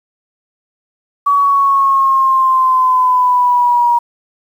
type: exponential sweep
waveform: sine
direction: down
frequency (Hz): 1137 to 950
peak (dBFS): -8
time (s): 1.26-3.99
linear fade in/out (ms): 10
effects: 7-bit